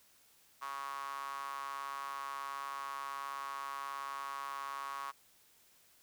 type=tone with high-pass filter; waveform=sawtooth; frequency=138.59 Hz; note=C#3; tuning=in tune; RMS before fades=-42 dBFS; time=0.61-5.12 s; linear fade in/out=20 ms; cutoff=1100 Hz; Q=7.6; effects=white hiss -66 dBFS RMS until 6.02 s